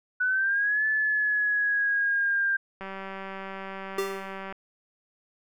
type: exponential two-way sweep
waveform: sine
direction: up then down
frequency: 1480 to 1739 to 1588 Hz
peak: -22 dBFS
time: 0.2-2.57 s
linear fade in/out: 10 ms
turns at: 0.86 s
type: click train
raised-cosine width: 0.5 ms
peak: -23 dBFS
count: 332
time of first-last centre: 2.81-4.525 s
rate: 193 Hz
type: tone with exponential decay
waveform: square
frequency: 391.2 Hz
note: G4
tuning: 4 cents flat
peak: -24 dBFS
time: 3.98-4.44 s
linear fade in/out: 5 ms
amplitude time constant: 100 ms
effects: none